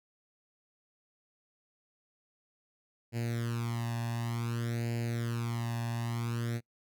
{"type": "tone with flanger", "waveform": "sawtooth", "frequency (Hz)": 117.3, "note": "A#2", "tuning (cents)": 11, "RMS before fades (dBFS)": -34, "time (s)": [3.12, 6.61], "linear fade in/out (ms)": 50, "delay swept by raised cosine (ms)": [0.42, 1.14], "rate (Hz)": 0.55, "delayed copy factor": 0.8, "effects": ["noise-tail reverb RT60 0.1 s tail -25 dB re dry"]}